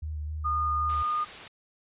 sine tone with vibrato, 76.3 Hz, D#2, 33 cents flat, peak -31 dBFS, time 0.02-1.03 s, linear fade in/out 10 ms, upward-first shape square, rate 3.8 Hz, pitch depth 22 cents each way
sine tone, 1222 Hz, D#6, 32 cents flat, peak -25 dBFS, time 0.44-1.25 s, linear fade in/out 20 ms
white noise, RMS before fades -41 dBFS, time 0.89-1.48 s, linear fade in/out 5 ms
effects resampled to 8000 Hz

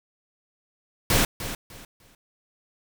pink noise with echo, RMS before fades -20 dBFS, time 1.1-1.25 s, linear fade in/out 2 ms, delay 300 ms, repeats 3, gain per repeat -12 dB, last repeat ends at 2.15 s, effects none

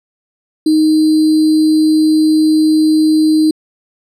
sine tone with sample-and-hold, 311.4 Hz, D#4, 2 cents sharp, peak -7 dBFS, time 0.66-3.51 s, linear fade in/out 5 ms, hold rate 4410 Hz, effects low-pass 10000 Hz 12 dB/octave

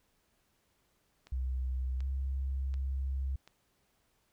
click train, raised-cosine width 0.2 ms, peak -35 dBFS, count 4, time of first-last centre 1.27-3.476 s, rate 1.36 Hz
sine tone with pitch glide, 64.1 to 66.9 Hz, C2 to C2, -35 to +39 cents, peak -31 dBFS, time 1.32-3.36 s, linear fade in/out 5 ms, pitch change +74 cents, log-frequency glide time 1.97-2.05 s
effects pink hiss -74 dBFS RMS until 4.32 s

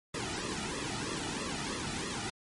pink noise with flanger, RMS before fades -36 dBFS, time 0.14-2.3 s, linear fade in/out 5 ms, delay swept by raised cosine 1.3 to 1.9 ms, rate 3.1 Hz, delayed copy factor -0.9, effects low-pass 9000 Hz 12 dB/octave + MP3 48 kbps

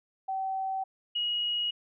sine tone pair in turn, 767 / 2896 Hz, G5 / F#7, -38 / -38 cents, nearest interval octave + major seventh, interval 2300 cents, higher second, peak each -29 / -27 dBFS, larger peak second, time 0.28-0.84 / 1.15-1.71 s, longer neither, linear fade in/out 10 ms, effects none

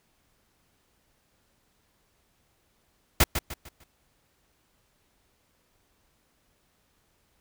pink noise with echo, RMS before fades -18 dBFS, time 3.2-3.24 s, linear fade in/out 5 ms, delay 150 ms, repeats 4, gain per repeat -9 dB, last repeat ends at 3.84 s, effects pink hiss -69 dBFS RMS until 7.4 s

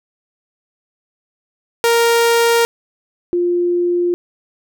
sawtooth / sine tone pair in turn, 466.2 / 350.8 Hz, A#4 / F4, 0 / +8 cents, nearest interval perfect fourth, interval 492 cents, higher first, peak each -7 / -13 dBFS, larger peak first, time 1.84-2.65 / 3.33-4.14 s, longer neither, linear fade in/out 0 ms, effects none

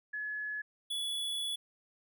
sine / square tone pair in turn, 1702 / 3413 Hz, G#6 / G#7, +42 / +47 cents, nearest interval octave, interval 1205 cents, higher second, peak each -35 / -34 dBFS, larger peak second, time 0.13-0.62 / 0.9-1.56 s, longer second, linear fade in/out 10 ms, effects none

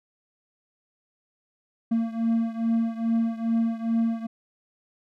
triangle beating tone pair, 227.6 / 230 Hz, A#3 / A#3, -41 / -23 cents, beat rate 2.4 Hz, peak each -22 / -25 dBFS, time 1.91-4.27 s, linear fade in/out 10 ms, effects none

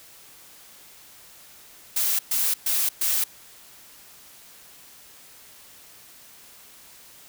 blue noise bursts, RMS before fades -23 dBFS, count 4, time 1.96-3.24 s, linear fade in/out 5 ms, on 230 ms, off 120 ms, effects white hiss -49 dBFS RMS until 7.28 s

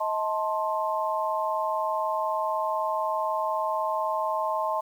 sine chord, A diminished, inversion second, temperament just, 633.6 / 880 / 1056 Hz, Eb5 / A5 / C6, +31 / 0 / +16 cents, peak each -29 dBFS, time 0-4.81 s, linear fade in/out 10 ms, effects 9-bit

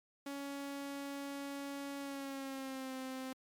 sawtooth tone with pitch glide, 280 to 261.2 Hz, C#4 to C4, +18 to -3 cents, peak -37 dBFS, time 0.26-3.33 s, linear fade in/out 5 ms, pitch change -121 cents, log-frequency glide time 1.99-2.94 s, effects MP3 96 kbps

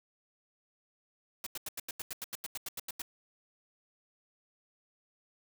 white noise bursts, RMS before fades -39 dBFS, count 15, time 1.44-3.019 s, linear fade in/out 2 ms, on 25 ms, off 86 ms, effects none

